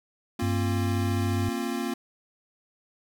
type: chord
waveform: square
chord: Bb suspended second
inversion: none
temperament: equal with one note detuned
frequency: 233.1 / 267.6 / 349.2 Hz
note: Bb3 / C4 / F4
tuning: 0 / +39 / 0 cents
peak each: -32 / -33 / -34 dBFS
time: 0.39-1.94 s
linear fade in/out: 5 ms
type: tone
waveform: sine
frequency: 97.9 Hz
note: G2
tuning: 2 cents flat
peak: -25 dBFS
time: 0.42-1.49 s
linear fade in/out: 5 ms
effects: none